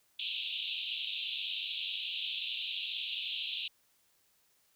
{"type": "band-pass noise", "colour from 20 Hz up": "pink", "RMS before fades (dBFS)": -38, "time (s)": [0.19, 3.68], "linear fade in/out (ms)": 5, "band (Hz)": [2600, 3900], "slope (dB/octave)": 96, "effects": ["white hiss -71 dBFS RMS until 4.75 s"]}